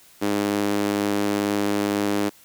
sawtooth tone with high-pass filter, 102.1 Hz, G#2, 29 cents flat, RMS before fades -23 dBFS, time 0.21-2.3 s, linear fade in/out 20 ms, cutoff 290 Hz, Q 2.1, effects white hiss -52 dBFS RMS until 2.44 s

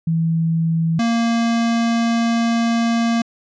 sine / square tone pair in turn, 163.8 / 231.6 Hz, E3 / A#3, -11 / -11 cents, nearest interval tritone, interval 600 cents, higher second, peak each -15 / -16 dBFS, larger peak first, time 0.07-0.99 / 0.99-3.22 s, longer second, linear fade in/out 5 ms, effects resampled to 16000 Hz

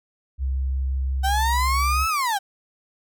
sine tone with vibrato, 66.3 Hz, C2, 23 cents sharp, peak -21 dBFS, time 0.38-2.07 s, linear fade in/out 50 ms, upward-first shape triangle, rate 5.7 Hz, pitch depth 8 cents each way
35% pulse linear two-way sweep, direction up then down, 757 to 1320 to 757 Hz, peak -19 dBFS, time 1.23-2.39 s, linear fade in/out 20 ms, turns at 2.08 s
effects none

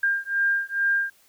sine beating tone pair, 1600 / 1602.3 Hz, G6 / G6, +35 / +37 cents, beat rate 2.3 Hz, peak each -24 dBFS, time 0.03-1.1 s, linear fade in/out 5 ms, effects white hiss -59 dBFS RMS until 1.28 s

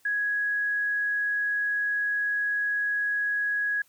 sine tone, 1666 Hz, G#6, 5 cents sharp, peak -24 dBFS, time 0.05-3.82 s, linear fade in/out 5 ms, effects white hiss -63 dBFS RMS until 3.88 s

